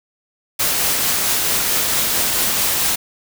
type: noise with tremolo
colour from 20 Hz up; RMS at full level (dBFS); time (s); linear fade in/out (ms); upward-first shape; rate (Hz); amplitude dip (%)
white; -17; 0.59-2.96; 10; triangle; 4.5; 25
effects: none